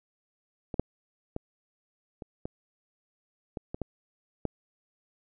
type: clicks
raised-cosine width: 2 ms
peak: -21 / -10 / -19 / -26 / -21 / -21 / -21 / -18 / -15 dBFS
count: 9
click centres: 0.742 / 0.796 / 1.364 / 2.222 / 2.455 / 3.572 / 3.745 / 3.817 / 4.453 s
effects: none